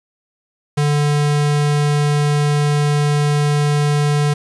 square tone, 146.83 Hz, D3, in tune, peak -14 dBFS, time 0.77-4.34 s, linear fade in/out 10 ms, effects resampled to 24000 Hz + 7-bit

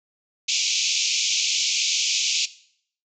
white band-pass noise, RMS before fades -23 dBFS, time 0.48-2.46 s, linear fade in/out 10 ms, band 2300 to 7000 Hz, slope 96 dB/octave, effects noise-tail reverb RT60 0.6 s tail -17 dB re dry

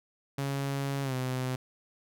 sawtooth tone with pitch glide, 138.5 to 128.48 Hz, C#3 to C3, -1 to -31 cents, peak -26 dBFS, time 0.38-1.56 s, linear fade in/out 5 ms, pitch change -130 cents, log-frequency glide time 1.03-1.14 s, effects none

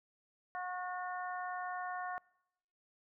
harmonic tone with a mistuned harmonic, 362.4 Hz, F#4, 36 cents flat, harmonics 2 / 3 / 4 / 5, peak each -40 / -44 / -46 / -48 dBFS, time 0.55-2.18 s, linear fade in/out 0 ms, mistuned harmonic 3, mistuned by +15 cents, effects noise-tail reverb RT60 0.9 s tail -25 dB re dry

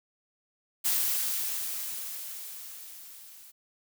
blue noise with level ramp, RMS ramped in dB -26 to -51 dBFS, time 0.84-3.52 s, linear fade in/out 20 ms, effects none

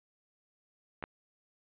clicks, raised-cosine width 0.5 ms, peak -26 / -21 dBFS, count 2, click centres 1.026 / 1.039 s, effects resampled to 8000 Hz

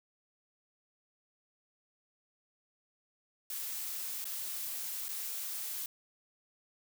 blue noise with dropouts, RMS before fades -39 dBFS, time 3.5-5.86 s, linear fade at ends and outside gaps 2 ms, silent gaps 4.243-4.253 / 5.084-5.089 s, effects none

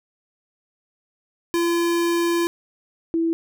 square / sine tone pair in turn, 341 / 330.3 Hz, F4 / E4, -41 / +4 cents, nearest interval minor second, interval 55 cents, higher first, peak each -19 / -18 dBFS, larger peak second, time 1.54-2.47 / 3.14-3.33 s, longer first, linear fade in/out 0 ms, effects none

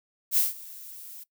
violet noise with ADSR envelope, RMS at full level -21 dBFS, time 0.31-1.24 s, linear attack 61 ms, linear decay 160 ms, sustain -22 dB, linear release 12 ms, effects noise-tail reverb RT60 0.1 s tail -21 dB re dry

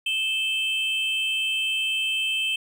triangle tone pair together, 2622 / 3118 Hz, E7 / G7, -10 / -10 cents, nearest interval minor third, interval 300 cents, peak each -24 dBFS, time 0.06-2.56 s, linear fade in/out 5 ms, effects none

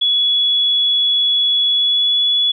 sine tone with pitch glide, 3386 to 3406 Hz, G#7 to G#7, +33 to +43 cents, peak -12 dBFS, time 0.01-2.52 s, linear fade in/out 10 ms, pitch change +10 cents, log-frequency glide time 1.69-2.17 s, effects none

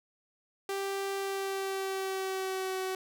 sawtooth tone with pitch glide, 392.5 to 376.5 Hz, G4 to F#4, +2 to +30 cents, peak -28 dBFS, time 0.69-2.95 s, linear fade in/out 2 ms, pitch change -72 cents, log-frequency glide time 1.16-2.79 s, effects none

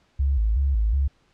sine tone with vibrato, 60.9 Hz, B1, 24 cents flat, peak -18 dBFS, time 0.19-1.08 s, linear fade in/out 10 ms, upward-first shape square, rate 2.7 Hz, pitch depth 210 cents each way, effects pink hiss -63 dBFS RMS until 1.33 s + low-pass 5000 Hz 12 dB/octave

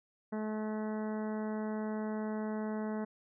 harmonic tone, 215.3 Hz, A3, 37 cents flat, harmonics 1 / 2 / 3 / 4 / 5 / 6 / 7 / 8 / 9, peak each -35 / -41 / -44 / -47 / -51 / -56 / -53 / -58 / -57 dBFS, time 0.32-3.05 s, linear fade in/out 10 ms, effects none

